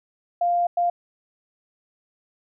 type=tone bursts at uneven times; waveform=sine; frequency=698.5 Hz; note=F5; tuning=in tune; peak=-18 dBFS; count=2; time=0.41-0.67 / 0.77-0.9 s; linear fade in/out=5 ms; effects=none